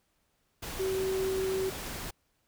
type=tone in noise; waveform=sine; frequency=380.4 Hz; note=F#4; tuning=48 cents sharp; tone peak=-28 dBFS; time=0.79-1.7 s; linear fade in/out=10 ms; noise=pink; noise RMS=-39 dBFS; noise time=0.62-2.11 s; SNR=+8 dB; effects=pink hiss -74 dBFS RMS until 2.47 s